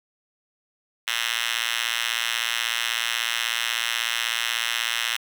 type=tone with high-pass filter; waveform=5% pulse; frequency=116.3 Hz; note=A#2; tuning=4 cents flat; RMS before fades=-26 dBFS; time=1.07-5.17 s; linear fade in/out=10 ms; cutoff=2300 Hz; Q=7.6; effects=8-bit